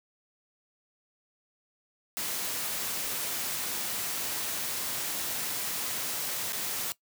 white noise with dropouts, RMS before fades -33 dBFS, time 2.17-6.92 s, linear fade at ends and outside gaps 0 ms, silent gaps 6.523-6.531 s, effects noise-tail reverb RT60 0.1 s tail -19 dB re dry + high-pass 100 Hz 12 dB/octave

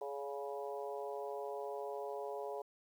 harmonic tone with a mistuned harmonic, 140 Hz, C#3, 18 cents sharp, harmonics 3 / 4 / 5 / 6 / 7, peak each -43 / -45 / -47 / -49 / -50 dBFS, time 0.01-2.62 s, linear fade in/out 5 ms, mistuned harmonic 4, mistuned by +19 cents, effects 11-bit

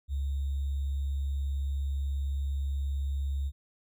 sine tone with sample-and-hold, 69.3 Hz, C#2, in tune, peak -28 dBFS, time 0.08-3.52 s, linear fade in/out 50 ms, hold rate 3675 Hz, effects none

